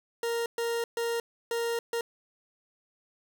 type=tone bursts at uneven times; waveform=40% pulse; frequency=466.2 Hz; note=A#4; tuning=in tune; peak=-27 dBFS; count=5; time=0.23-0.46 / 0.58-0.84 / 0.97-1.2 / 1.51-1.79 / 1.93-2.01 s; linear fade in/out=2 ms; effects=none